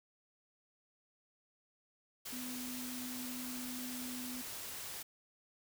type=tone in noise; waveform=sine; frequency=250 Hz; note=B3; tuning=21 cents sharp; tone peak=-43 dBFS; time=2.32-4.42 s; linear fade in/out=10 ms; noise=white; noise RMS=-45 dBFS; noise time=2.25-5.03 s; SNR=-1 dB; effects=none